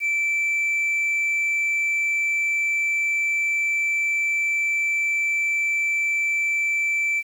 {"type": "tone", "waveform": "sine", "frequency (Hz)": 2329, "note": "D7", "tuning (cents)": -15, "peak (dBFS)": -17, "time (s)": [0, 7.23], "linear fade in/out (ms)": 50, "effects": ["tanh soft clip ceiling -19 dBFS", "8-bit"]}